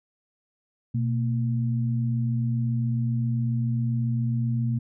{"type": "tone pair together", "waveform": "sine", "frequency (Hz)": [122.22, 229.6], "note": ["B2", "A#3"], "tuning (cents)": [-18, -26], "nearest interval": "major seventh", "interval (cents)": 1092, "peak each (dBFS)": [-23, -29], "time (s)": [0.94, 4.79], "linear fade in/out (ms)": 10, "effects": []}